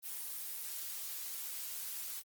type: noise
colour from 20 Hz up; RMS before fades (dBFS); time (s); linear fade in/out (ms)
blue; -42; 0.02-2.23; 50
effects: Opus 24 kbps